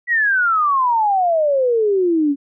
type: exponential sweep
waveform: sine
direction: down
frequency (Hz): 1963 to 274.4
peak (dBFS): -13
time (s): 0.07-2.36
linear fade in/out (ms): 50
effects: none